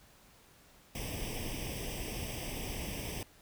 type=noise with comb filter; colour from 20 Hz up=pink; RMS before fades=-39 dBFS; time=0.95-3.23 s; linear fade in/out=2 ms; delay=0.36 ms; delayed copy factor=+0.9; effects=pink hiss -61 dBFS RMS until 3.41 s